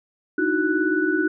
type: tone cluster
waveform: sine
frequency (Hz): 302.1 / 320.4 / 368.5 / 1482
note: D4 / E4 / F#4 / F#6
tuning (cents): +49 / -49 / -7 / +2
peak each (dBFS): -24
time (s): 0.38-1.28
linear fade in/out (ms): 5
effects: none